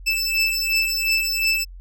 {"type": "beating tone pair", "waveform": "25% pulse", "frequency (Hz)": [2637, 2639.8], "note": ["E7", "E7"], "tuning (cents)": [0, 2], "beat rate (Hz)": 2.8, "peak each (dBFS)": -18, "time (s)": [0.06, 1.65], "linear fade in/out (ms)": 20, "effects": ["added 44 Hz sine -36 dBFS peak until 1.8 s"]}